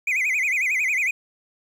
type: tone with vibrato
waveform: triangle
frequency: 2248 Hz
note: C#7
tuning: 24 cents sharp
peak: -18 dBFS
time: 0.07-1.11 s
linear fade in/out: 5 ms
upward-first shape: sine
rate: 11 Hz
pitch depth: 200 cents each way
effects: 9-bit